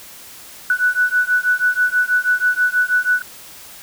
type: beating tone pair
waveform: sine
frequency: 1480 / 1486.2 Hz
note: F#6 / F#6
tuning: 0 / +7 cents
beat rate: 6.2 Hz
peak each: -17 dBFS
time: 0.7-3.22 s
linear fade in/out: 2 ms
effects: white hiss -39 dBFS RMS until 3.82 s